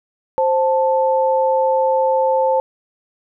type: tone pair together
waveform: sine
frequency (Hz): 525.7 / 880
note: C5 / A5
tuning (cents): +8 / 0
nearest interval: major sixth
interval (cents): 892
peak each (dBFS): -15 / -17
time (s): 0.38-2.6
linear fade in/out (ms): 0
effects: none